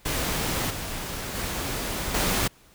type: noise with level steps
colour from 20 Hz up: pink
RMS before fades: -27 / -33 / -30 / -24 dBFS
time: 0.05-2.48 s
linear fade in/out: 10 ms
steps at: 0.7 / 1.35 / 2.14 s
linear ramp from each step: 5 ms
effects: pink hiss -56 dBFS RMS until 2.74 s